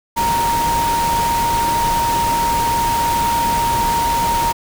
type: tone in noise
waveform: sine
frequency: 932.3 Hz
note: A#5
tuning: in tune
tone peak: -15 dBFS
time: 0.16-4.53 s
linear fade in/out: 20 ms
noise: pink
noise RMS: -23 dBFS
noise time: 0.16-4.53 s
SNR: +5 dB
effects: none